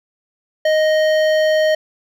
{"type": "tone with hard clipping", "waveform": "sine", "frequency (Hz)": 622.3, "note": "D#5", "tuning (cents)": 0, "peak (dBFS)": -14, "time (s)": [0.65, 1.75], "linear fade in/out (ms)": 5, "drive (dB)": 13, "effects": []}